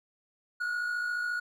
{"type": "tone pair together", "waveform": "triangle", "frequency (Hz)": [1396.9, 1451.2], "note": ["F6", "F#6"], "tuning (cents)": [0, -34], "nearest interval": "minor second", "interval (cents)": 66, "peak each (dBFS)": [-38, -28], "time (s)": [0.6, 1.4], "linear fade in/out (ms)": 10, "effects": []}